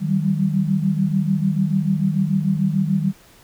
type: tone cluster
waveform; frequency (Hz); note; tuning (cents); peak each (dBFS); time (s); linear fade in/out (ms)
sine; 154.7 / 189.8 / 196.6; D#3 / F#3 / G3; -10 / +44 / +5; -21; 0-3.13; 50
effects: pink hiss -50 dBFS RMS until 3.43 s